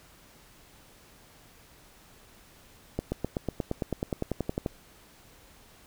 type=accelerating click train; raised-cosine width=2 ms; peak=-15 dBFS; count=17; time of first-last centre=2.99-4.662 s; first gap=130 ms; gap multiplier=0.97; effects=pink hiss -56 dBFS RMS until 5.86 s